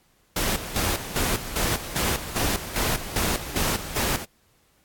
pink noise with tremolo, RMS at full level -24 dBFS, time 0.36-4.25 s, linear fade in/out 5 ms, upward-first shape square, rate 2.5 Hz, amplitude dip 70%, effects pink hiss -63 dBFS RMS until 4.84 s + AAC 64 kbps

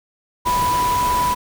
sine tone in noise, 987.8 Hz, B5, in tune, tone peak -16 dBFS, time 0.45-1.35 s, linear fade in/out 20 ms, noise pink, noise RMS -26 dBFS, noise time 0.45-1.35 s, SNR +7 dB, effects none

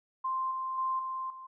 sine tone with level steps, 1046.5 Hz, C6, in tune, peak -29 / -32 / -28 / -33 / -43 dBFS, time 0.24-1.47 s, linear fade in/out 10 ms, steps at 0.51 / 0.78 / 0.99 / 1.3 s, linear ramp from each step 2 ms, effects none

